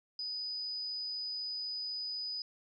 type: tone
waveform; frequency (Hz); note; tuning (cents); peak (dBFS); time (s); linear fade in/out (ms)
sine; 4978; D#8; 0; -36; 0.19-2.42; 2
effects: none